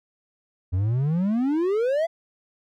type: exponential sweep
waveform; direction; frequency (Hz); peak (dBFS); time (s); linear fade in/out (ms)
triangle; up; 86.9 to 685; -18; 0.72-2.07; 20
effects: none